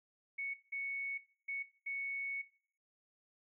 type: tone bursts at uneven times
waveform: sine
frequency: 2217 Hz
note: C#7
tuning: in tune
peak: -37 dBFS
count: 4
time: 0.38-0.54 / 0.72-1.18 / 1.48-1.63 / 1.86-2.42 s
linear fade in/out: 10 ms
effects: noise-tail reverb RT60 0.5 s tail -18 dB re dry